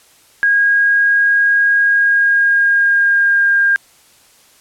sine tone with pitch glide, 1635 to 1606.9 Hz, G#6 to G6, -28 to +42 cents, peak -9 dBFS, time 0.43-3.76 s, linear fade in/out 0 ms, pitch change -30 cents, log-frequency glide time 1.81-3.6 s, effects white hiss -49 dBFS RMS until 4.6 s + low-pass 12000 Hz 12 dB/octave

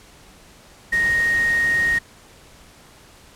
sine tone in noise, 1864.7 Hz, A#6, in tune, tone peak -16 dBFS, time 0.92-1.99 s, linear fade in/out 10 ms, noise pink, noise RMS -33 dBFS, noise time 0.92-1.99 s, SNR +14 dB, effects pink hiss -48 dBFS RMS until 3.35 s + low-pass 11000 Hz 12 dB/octave

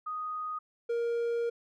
sine / triangle tone pair in turn, 1244.5 / 469.1 Hz, D#6 / A#4, 0 / +11 cents, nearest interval octave + perfect fourth, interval 1689 cents, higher first, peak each -33 / -26 dBFS, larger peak second, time 0.06-0.59 / 0.89-1.5 s, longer second, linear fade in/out 10 ms, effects none

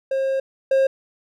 triangle tone pair in turn, 536 / 536 Hz, C5 / C5, +42 / +42 cents, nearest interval unison, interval 0 cents, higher neither, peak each -17 / -12 dBFS, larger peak second, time 0.11-0.4 / 0.71-0.87 s, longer first, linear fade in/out 5 ms, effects none

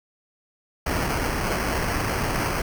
pink noise with sample-and-hold, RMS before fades -25 dBFS, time 0.86-2.62 s, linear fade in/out 5 ms, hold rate 3675 Hz, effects none

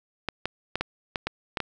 clicks, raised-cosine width 0.3 ms, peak -11 dBFS, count 8, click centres 0.287 / 0.456 / 0.756 / 0.81 / 1.158 / 1.27 / 1.572 / 1.603 s, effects none

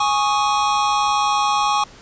square chord, Ab suspended fourth, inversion none, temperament just, 830.6 / 1107.5 / 1245.9 Hz, Ab5 / Db6 / Eb6, 0 / -2 / +2 cents, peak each -20 / -20 / -26 dBFS, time 0-1.84 s, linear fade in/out 5 ms, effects pink hiss -44 dBFS RMS until 2.01 s + resampled to 16000 Hz

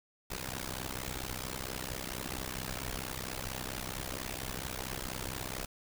pink noise with amplitude modulation, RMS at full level -35 dBFS, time 0.3-5.66 s, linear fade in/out 10 ms, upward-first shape sine, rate 64.4 Hz, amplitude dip 100%, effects none

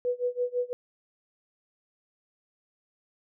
sine tone with tremolo, 492.1 Hz, B4, 6 cents flat, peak -23 dBFS, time 0.05-0.73 s, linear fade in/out 0 ms, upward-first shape sine, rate 6 Hz, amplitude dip 95%, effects none

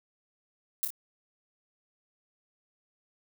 violet noise with echo, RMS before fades -28 dBFS, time 0.83-0.85 s, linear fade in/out 0 ms, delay 27 ms, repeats 2, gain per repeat -5 dB, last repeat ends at 0.904 s, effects none

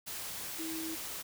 sine tone in noise, 322.8 Hz, E4, 36 cents flat, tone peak -38 dBFS, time 0.58-0.96 s, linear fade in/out 20 ms, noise white, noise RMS -41 dBFS, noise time 0.06-1.23 s, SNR 0 dB, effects none

